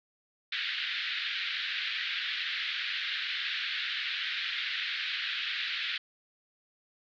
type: band-pass noise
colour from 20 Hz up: white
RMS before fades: -34 dBFS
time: 0.52-5.98 s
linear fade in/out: 5 ms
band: 1500 to 4000 Hz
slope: 48 dB/octave
effects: none